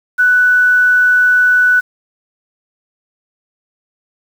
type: tone with quantisation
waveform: sine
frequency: 1487 Hz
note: F#6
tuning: 8 cents sharp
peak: -7 dBFS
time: 0.18-1.81 s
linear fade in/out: 20 ms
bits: 6
effects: none